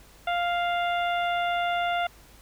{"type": "harmonic tone", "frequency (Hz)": 698.5, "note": "F5", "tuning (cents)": 0, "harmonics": [1, 2, 3, 4, 5], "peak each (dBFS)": [-25, -31, -35, -37, -39], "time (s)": [0.27, 2.07], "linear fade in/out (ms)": 5, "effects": ["added 50 Hz sine -54 dBFS peak until 2.41 s", "pink hiss -54 dBFS RMS until 2.41 s"]}